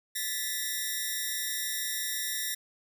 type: ring-modulated tone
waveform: 5% pulse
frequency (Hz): 1864.7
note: A#6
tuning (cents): 0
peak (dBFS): -17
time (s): 0.15-2.55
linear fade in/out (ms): 10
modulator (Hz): 113
effects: none